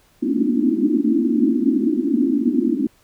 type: band-pass noise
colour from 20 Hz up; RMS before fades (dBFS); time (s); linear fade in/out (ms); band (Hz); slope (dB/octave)
pink; -18; 0.22-2.87; 5; 220 to 340; 96
effects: pink hiss -57 dBFS RMS until 3.03 s